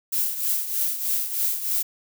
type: noise with tremolo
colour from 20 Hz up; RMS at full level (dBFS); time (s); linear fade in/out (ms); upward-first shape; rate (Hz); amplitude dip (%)
violet; -22; 0.12-1.83; 10; triangle; 3.2; 70
effects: none